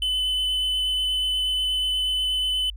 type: tone with vibrato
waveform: triangle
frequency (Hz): 3020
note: F#7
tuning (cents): +35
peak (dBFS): -20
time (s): 0.02-2.7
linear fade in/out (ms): 2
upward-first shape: sine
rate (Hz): 8.3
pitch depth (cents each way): 8
effects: added 50 Hz sine -35 dBFS peak until 2.76 s